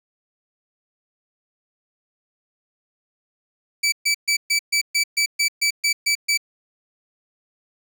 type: tone bursts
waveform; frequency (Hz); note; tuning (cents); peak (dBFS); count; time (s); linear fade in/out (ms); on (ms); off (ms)
20% pulse; 2307; D7; -31; -12; 12; 3.83-6.376; 10; 93; 130
effects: none